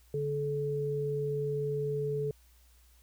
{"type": "tone pair together", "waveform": "sine", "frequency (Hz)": [144.1, 431.8], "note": ["D3", "A4"], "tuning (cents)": [-33, -33], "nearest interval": "octave + perfect fifth", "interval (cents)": 1900, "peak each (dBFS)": [-34, -31], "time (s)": [0.14, 2.31], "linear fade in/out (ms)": 2, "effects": ["added 60 Hz sine -59 dBFS peak until 3.02 s", "white hiss -66 dBFS RMS until 3.02 s"]}